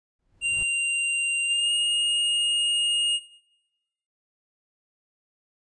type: noise with exponential growth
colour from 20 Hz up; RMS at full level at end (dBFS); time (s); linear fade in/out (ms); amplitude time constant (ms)
brown; -37; 0.19-0.63; 1; 95
type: tone with pitch glide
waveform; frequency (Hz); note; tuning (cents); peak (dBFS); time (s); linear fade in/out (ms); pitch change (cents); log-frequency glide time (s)
square; 2778 to 2851; F7 to F7; -10 to +35; -22; 0.41-3.2; 50; +45; 1.45-1.72
effects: noise-tail reverb RT60 1.0 s tail -19 dB re dry + resampled to 22050 Hz